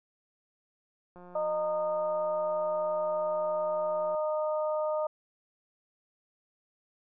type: click train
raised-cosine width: 1 ms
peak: -37 dBFS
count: 533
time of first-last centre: 1.16-4.149 s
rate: 178 Hz
type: harmonic tone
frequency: 307.2 Hz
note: D#4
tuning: 22 cents flat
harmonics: 2 / 3 / 4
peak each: -28 / -37 / -38 dBFS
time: 1.35-5.07 s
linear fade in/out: 5 ms
effects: none